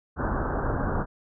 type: low-pass noise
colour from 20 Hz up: pink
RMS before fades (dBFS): -27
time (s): 0.16-1.06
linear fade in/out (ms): 50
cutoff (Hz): 1600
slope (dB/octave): 96
effects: none